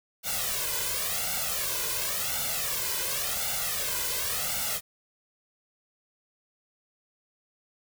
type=noise with flanger; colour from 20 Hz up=white; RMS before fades=-30 dBFS; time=0.23-4.81 s; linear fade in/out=50 ms; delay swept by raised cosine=1.4 to 2.01 ms; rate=0.92 Hz; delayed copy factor=+1; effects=none